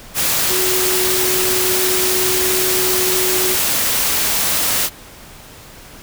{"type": "tone in noise", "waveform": "sine", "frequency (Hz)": 370, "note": "F#4", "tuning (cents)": 0, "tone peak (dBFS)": -20, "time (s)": [0.48, 3.57], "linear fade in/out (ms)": 50, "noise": "white", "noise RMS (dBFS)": -17, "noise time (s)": [0.14, 4.9], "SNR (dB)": -6, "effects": ["pink hiss -39 dBFS RMS until 6.02 s"]}